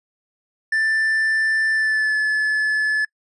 triangle tone with pitch glide, 1770 to 1725.6 Hz, A6 to A6, +10 to -34 cents, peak -15 dBFS, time 0.72-3.05 s, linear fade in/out 5 ms, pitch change -44 cents, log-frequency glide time 1.72-2.16 s, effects noise-tail reverb RT60 0.1 s tail -26 dB re dry + resampled to 24000 Hz

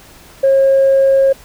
sine tone, 541 Hz, C#5, 42 cents flat, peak -6 dBFS, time 0.43-1.33 s, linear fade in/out 10 ms, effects tanh soft clip ceiling -4 dBFS + pink hiss -41 dBFS RMS until 1.44 s

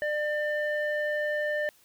square tone with low-pass filter, 598 Hz, D5, 31 cents sharp, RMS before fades -29 dBFS, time 0.02-1.69 s, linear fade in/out 0 ms, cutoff 1800 Hz, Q 2.6, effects white hiss -61 dBFS RMS until 1.84 s

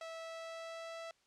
sawtooth tone with pitch glide, 654 to 660.5 Hz, E5 to E5, -14 to +3 cents, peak -40 dBFS, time 0.01-1.11 s, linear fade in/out 2 ms, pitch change +17 cents, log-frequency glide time 0.17-1 s, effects white hiss -73 dBFS RMS until 1.26 s + low-pass 6000 Hz 12 dB/octave

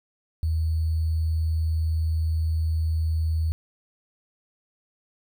sine tone with sample-and-hold, 80.2 Hz, E2, 47 cents flat, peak -21 dBFS, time 0.43-3.52 s, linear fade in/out 0 ms, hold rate 4410 Hz, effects none

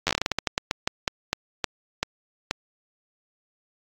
slowing click train, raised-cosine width 0.2 ms, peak -5 dBFS, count 20, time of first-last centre 0.07-2.51 s, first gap 10 ms, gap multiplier 1.24, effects AAC 64 kbps

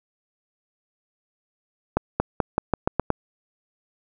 accelerating click train, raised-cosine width 1 ms, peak -5 dBFS, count 8, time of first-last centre 1.97-3.103 s, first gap 230 ms, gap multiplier 0.88, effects none

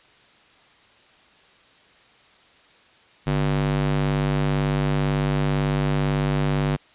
square tone with high-pass filter, 49 Hz, G1, in tune, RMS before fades -22 dBFS, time 3.26-6.77 s, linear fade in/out 20 ms, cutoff 120 Hz, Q 1.4, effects white hiss -54 dBFS RMS until 6.94 s + resampled to 8000 Hz

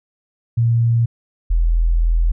sine tone pair in turn, 116.54 / 41.6 Hz, A#2 / E1, 0 / +17 cents, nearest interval octave + tritone, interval 1783 cents, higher first, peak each -12 dBFS, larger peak neither, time 0.57-1.06 / 1.5-2.32 s, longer second, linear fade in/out 10 ms, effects none

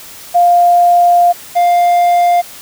sine / triangle tone pair in turn, 701 / 701 Hz, F5 / F5, +6 / +6 cents, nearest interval unison, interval 0 cents, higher neither, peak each -5 dBFS, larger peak neither, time 0.34-1.33 / 1.55-2.42 s, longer first, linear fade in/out 20 ms, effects white hiss -33 dBFS RMS until 2.61 s

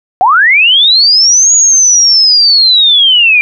sine linear two-way sweep, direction up then down, 698.5 to 6800 to 2355 Hz, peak -3 dBFS, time 0.21-3.41 s, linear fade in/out 0 ms, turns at 1.54 s, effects none

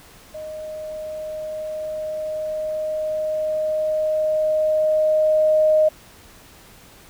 sine tone with level ramp, 620 Hz, D#5, 6 cents flat, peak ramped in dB -30 to -12 dBFS, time 0.34-5.89 s, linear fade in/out 10 ms, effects pink hiss -47 dBFS RMS until 7.09 s

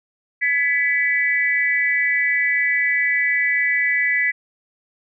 sine tone with amplitude modulation, 1988 Hz, B6, 11 cents sharp, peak -12 dBFS, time 0.41-4.32 s, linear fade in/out 20 ms, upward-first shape sine, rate 293 Hz, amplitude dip 90%, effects none

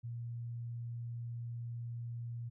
sine tone, 118.1 Hz, A#2, 23 cents sharp, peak -39 dBFS, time 0.03-2.5 s, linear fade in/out 20 ms, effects none

